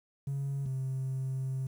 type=tone pair in turn; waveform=triangle; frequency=138.59 / 132.22 Hz; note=C#3 / C3; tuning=0 / +19 cents; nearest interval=minor second; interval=81 cents; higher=first; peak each=-28 dBFS; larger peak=neither; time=0.27-0.66 / 0.66-1.67 s; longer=second; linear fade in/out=5 ms; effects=tanh soft clip ceiling -27 dBFS + 10-bit